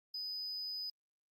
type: tone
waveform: sine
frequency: 4996 Hz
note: D#8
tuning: 6 cents sharp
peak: -37 dBFS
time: 0.14-0.9 s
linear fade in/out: 5 ms
effects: tanh soft clip ceiling -36 dBFS + Opus 32 kbps